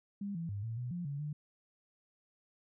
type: tone with pitch steps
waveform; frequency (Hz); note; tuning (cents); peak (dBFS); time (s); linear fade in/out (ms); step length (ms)
sine; 201.1 / 166.7 / 101.1 / 113.5 / 123.2 / 175.3 / 141.7 / 149; G3 / E3 / G#2 / A#2 / B2 / F3 / C#3 / D3; +44 / +20 / -46 / -46 / -4 / +7 / +38 / +25; -36; 0.21-1.33; 5; 140
effects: none